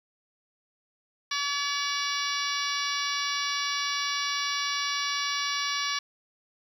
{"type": "harmonic tone with a mistuned harmonic", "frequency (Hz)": 570, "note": "C#5", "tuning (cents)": 48, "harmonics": [2, 3, 4, 5, 6, 7, 8, 9, 10], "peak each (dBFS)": [-33, -35, -35, -37, -36, -36, -38, -38, -37], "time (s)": [1.31, 5.99], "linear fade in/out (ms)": 5, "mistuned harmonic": 6, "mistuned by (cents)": 22, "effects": ["9-bit"]}